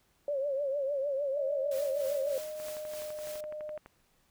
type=tone with vibrato; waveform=sine; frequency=558 Hz; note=C#5; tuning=11 cents sharp; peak=-29 dBFS; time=0.28-2.38 s; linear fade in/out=2 ms; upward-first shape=triangle; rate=6.6 Hz; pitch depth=110 cents each way
type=tone with pitch glide; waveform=sine; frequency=622.3 to 607.4 Hz; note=D#5 to D#5; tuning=0 to -42 cents; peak=-37 dBFS; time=1.37-3.78 s; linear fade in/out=5 ms; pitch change=-42 cents; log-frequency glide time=1.64-3.15 s
type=noise with tremolo; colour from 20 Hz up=white; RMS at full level=-45 dBFS; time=1.71-3.41 s; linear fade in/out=5 ms; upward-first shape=triangle; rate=3.3 Hz; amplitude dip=70%
type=click train; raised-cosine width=0.5 ms; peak=-33 dBFS; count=16; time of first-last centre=2.6-3.861 s; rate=11.9 Hz
effects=pink hiss -70 dBFS RMS until 4.3 s